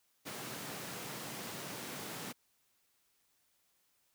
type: high-pass noise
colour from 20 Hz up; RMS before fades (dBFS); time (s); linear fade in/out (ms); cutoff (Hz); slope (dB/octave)
pink; -44; 0.25-2.33; 20; 130; 24
effects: white hiss -75 dBFS RMS until 4.14 s